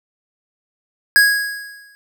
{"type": "tone with exponential decay", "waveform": "square", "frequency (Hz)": 1654, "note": "G#6", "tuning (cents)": -8, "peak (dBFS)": -7, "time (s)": [1.16, 1.95], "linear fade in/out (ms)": 0, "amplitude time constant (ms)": 170, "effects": []}